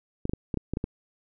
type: clicks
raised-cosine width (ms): 3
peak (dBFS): -15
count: 8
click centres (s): 0.254 / 0.295 / 0.335 / 0.542 / 0.573 / 0.736 / 0.771 / 0.841
effects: none